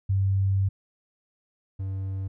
sine / triangle tone pair in turn, 97.1 / 96.15 Hz, G2 / G2, -16 / -33 cents, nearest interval unison, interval 17 cents, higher first, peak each -20 / -26 dBFS, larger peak first, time 0.09-0.69 / 1.79-2.28 s, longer first, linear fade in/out 10 ms, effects none

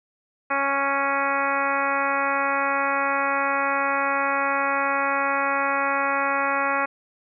harmonic tone, 277.2 Hz, C#4, in tune, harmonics 1 / 2 / 3 / 4 / 5 / 6 / 7 / 8 / 9, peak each -34 / -29 / -28 / -26 / -27 / -31 / -31 / -33 / -33 dBFS, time 0.5-6.86 s, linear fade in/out 10 ms, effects none

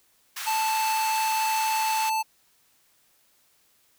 pink high-pass noise, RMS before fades -34 dBFS, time 0.36-2.1 s, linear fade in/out 10 ms, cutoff 1100 Hz, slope 24 dB/octave
square tone, 880 Hz, A5, in tune, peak -24 dBFS, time 0.46-2.23 s, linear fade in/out 20 ms
effects white hiss -64 dBFS RMS until 3.98 s

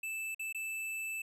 square tone with dropouts, 2637 Hz, E7, in tune, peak -37 dBFS, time 0.03-1.22 s, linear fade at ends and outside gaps 5 ms, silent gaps 0.347-0.394 / 0.527-0.546 s, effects resampled to 32000 Hz

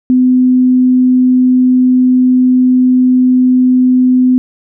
sine tone, 253.5 Hz, B3, 45 cents sharp, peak -5 dBFS, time 0.1-4.38 s, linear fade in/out 0 ms, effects none

